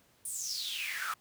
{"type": "noise with high-pass filter sweep", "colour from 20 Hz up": "pink", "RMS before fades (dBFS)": -37, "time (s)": [0.25, 1.14], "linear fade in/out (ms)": 5, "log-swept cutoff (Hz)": [9700, 1200], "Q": 7.9, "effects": ["pink hiss -66 dBFS RMS until 1.2 s", "high-pass 60 Hz 12 dB/octave"]}